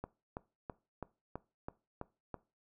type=click train; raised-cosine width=1 ms; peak=-26 dBFS; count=8; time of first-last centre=0.04-2.343 s; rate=3.04 Hz; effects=noise-tail reverb RT60 0.3 s tail -20 dB re dry